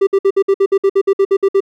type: tone bursts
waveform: triangle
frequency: 392 Hz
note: G4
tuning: in tune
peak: -6 dBFS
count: 14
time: 0.01-1.605 s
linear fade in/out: 10 ms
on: 61 ms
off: 57 ms
effects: none